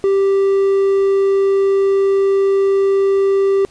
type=tone; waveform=triangle; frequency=392 Hz; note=G4; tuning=in tune; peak=-9 dBFS; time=0.04-3.65 s; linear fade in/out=0 ms; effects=pink hiss -48 dBFS RMS until 3.7 s + resampled to 22050 Hz